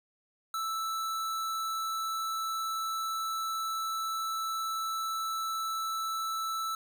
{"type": "tone", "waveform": "square", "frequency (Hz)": 1318.5, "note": "E6", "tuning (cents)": 0, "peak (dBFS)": -32, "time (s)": [0.54, 6.75], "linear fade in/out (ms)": 2, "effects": ["11-bit"]}